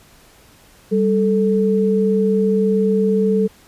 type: tone pair together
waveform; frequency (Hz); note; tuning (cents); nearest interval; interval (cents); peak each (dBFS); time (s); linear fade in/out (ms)
sine; 196 / 439.2; G3 / A4; 0 / -3; octave + major second; 1397; -16; 0.91-3.48; 20
effects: pink hiss -49 dBFS RMS until 3.67 s + resampled to 32000 Hz